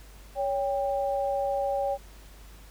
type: tone pair together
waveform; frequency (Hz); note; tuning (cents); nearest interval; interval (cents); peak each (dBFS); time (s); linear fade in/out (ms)
sine; 560 / 793.5; C#5 / G5; +18 / +21; tritone; 603; -27 / -29; 0.35-1.98; 50
effects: added 50 Hz sine -47 dBFS peak until 2.7 s + pink hiss -54 dBFS RMS until 2.7 s